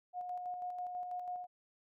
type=tone with tremolo; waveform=sine; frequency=721 Hz; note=F#5; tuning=45 cents flat; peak=-37 dBFS; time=0.13-1.47 s; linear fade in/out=50 ms; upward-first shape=square; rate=6.1 Hz; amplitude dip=35%; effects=none